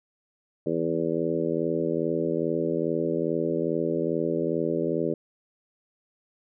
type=harmonic tone with a mistuned harmonic; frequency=82.41 Hz; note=E2; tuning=in tune; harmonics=2 / 3 / 4 / 5 / 6 / 7; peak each=-33 / -32 / -29 / -29 / -31 / -33 dBFS; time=0.66-5.14 s; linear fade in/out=5 ms; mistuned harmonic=2; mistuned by=-24 cents; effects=none